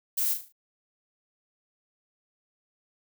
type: noise with echo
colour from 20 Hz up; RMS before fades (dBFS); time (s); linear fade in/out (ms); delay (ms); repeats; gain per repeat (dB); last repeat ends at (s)
violet; -27; 0.17-0.34; 10; 37; 5; -7; 0.525
effects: none